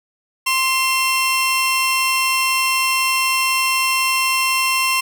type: tone pair together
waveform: sawtooth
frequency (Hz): 1050 / 2712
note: C6 / E7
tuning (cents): +6 / +49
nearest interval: octave + major third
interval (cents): 1643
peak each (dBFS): -15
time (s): 0.46-5.01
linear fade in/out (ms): 10
effects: none